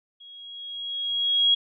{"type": "tone with level ramp", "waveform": "sine", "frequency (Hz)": 3301, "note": "G#7", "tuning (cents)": -11, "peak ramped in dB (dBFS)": [-44, -15], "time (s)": [0.2, 1.55], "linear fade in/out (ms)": 10, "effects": []}